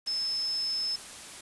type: tone in noise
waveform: sine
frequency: 5230 Hz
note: E8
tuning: 15 cents flat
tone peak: -28 dBFS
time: 0.07-0.96 s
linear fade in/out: 5 ms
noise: white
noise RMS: -44 dBFS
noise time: 0.06-1.41 s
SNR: +13 dB
effects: resampled to 24000 Hz